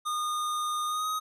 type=tone with pitch glide; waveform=square; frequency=1223 to 1256.7 Hz; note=D#6 to D#6; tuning=-30 to +17 cents; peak=-29 dBFS; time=0.05-1.2 s; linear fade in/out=20 ms; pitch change=+47 cents; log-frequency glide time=0.86-1.08 s; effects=resampled to 32000 Hz